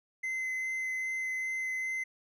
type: tone with vibrato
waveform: triangle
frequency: 2054 Hz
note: C7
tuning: 33 cents flat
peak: -30 dBFS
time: 0.23-2.04 s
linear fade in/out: 10 ms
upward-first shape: sine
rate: 2.5 Hz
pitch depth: 8 cents each way
effects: none